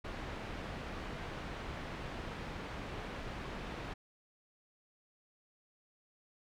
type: low-pass noise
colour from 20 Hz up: pink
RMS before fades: -43 dBFS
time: 0.04-3.94 s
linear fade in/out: 10 ms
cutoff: 2700 Hz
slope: 12 dB/octave
effects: none